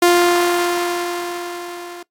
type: tone with level ramp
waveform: sawtooth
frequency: 350 Hz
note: F4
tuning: 4 cents sharp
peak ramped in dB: -5 to -28 dBFS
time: 0.02-2.03 s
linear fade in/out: 5 ms
effects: noise-tail reverb RT60 0.1 s tail -19 dB re dry + AAC 48 kbps